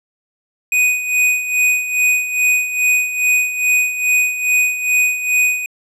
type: tone with tremolo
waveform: square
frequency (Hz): 2489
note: D#7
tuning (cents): 0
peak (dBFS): -11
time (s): 0.72-5.66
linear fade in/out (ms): 2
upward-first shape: sine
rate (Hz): 2.4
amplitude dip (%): 70
effects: low-pass 12000 Hz 12 dB/octave